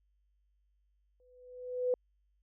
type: tone with exponential growth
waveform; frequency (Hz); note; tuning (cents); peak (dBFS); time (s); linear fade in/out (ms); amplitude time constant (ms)
sine; 499.3; B4; +19; -25; 1.2-1.94; 1; 160
effects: added 50 Hz sine -70 dBFS peak until 2.42 s